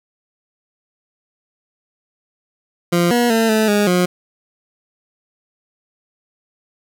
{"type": "tone with pitch steps", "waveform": "20% pulse", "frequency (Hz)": [173.2, 240.3, 225.5, 218.1, 206.5, 179.4], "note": ["F3", "B3", "A3", "A3", "G#3", "F3"], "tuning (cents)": [-14, -47, 43, -15, -10, 47], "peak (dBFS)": -8, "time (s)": [2.92, 4.06], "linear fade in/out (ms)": 10, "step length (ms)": 190, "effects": []}